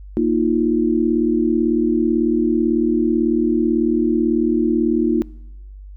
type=chord; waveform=sine; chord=Bb suspended fourth; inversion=none; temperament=equal; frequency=233.1 / 311.1 / 349.2 Hz; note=Bb3 / Eb4 / F4; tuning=0 / 0 / 0 cents; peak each=-19 dBFS; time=0.17-5.22 s; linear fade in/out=0 ms; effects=noise-tail reverb RT60 1.0 s tail -24 dB re dry + added 49 Hz sine -34 dBFS peak until 5.96 s